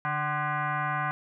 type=tone with frequency modulation; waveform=sine; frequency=146.83 Hz; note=D3; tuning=in tune; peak=-26 dBFS; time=0.05-1.11 s; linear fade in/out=0 ms; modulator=450 Hz; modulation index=3.6; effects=none

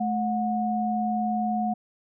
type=tone pair together; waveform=sine; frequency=216.3 / 727.5 Hz; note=A3 / F#5; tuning=-29 / -29 cents; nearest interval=octave + major sixth; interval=2100 cents; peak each=-26 dBFS; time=0-1.74 s; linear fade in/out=10 ms; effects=none

